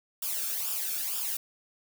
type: noise with flanger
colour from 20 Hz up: blue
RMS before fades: -32 dBFS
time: 0.22-1.37 s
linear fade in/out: 5 ms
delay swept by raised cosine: 0.48 to 1.03 ms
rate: 2.1 Hz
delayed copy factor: -0.7
effects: none